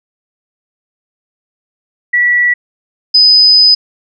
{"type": "tone pair in turn", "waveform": "sine", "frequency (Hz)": [1947, 5009], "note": ["B6", "D#8"], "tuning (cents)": [-25, 11], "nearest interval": "octave + major third", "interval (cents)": 1636, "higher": "second", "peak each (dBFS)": [-7, -3], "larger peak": "second", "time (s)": [[2.13, 2.54], [3.14, 3.75]], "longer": "second", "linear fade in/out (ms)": 10, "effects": []}